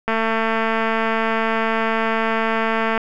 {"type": "click train", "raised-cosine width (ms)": 0.5, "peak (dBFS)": -6, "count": 650, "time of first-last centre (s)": [0.08, 2.977], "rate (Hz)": 224, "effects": []}